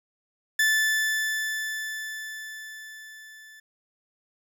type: tone with level ramp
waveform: 40% pulse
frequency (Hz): 1750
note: A6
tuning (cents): -10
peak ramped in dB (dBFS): -18 to -46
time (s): 0.59-3.6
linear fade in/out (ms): 5
effects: none